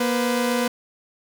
sawtooth tone pair together, 238.5 / 505 Hz, A#3 / B4, +40 / +39 cents, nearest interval octave + minor second, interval 1299 cents, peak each -18 / -20 dBFS, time 0-0.68 s, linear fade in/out 5 ms, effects none

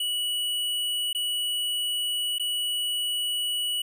square tone with dropouts, 2940 Hz, F#7, 12 cents flat, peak -26 dBFS, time 0-3.82 s, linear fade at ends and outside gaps 5 ms, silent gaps 1.13-1.148 / 2.384-2.396 s, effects none

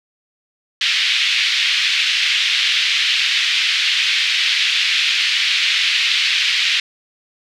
white band-pass noise, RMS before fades -17 dBFS, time 0.81-6.8 s, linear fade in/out 2 ms, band 2100 to 3800 Hz, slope 24 dB/octave, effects none

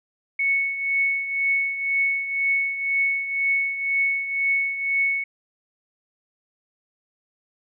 sine tone with tremolo, 2212 Hz, C#7, 4 cents flat, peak -17 dBFS, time 0.39-5.24 s, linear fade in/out 5 ms, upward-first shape triangle, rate 2 Hz, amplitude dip 70%, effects none

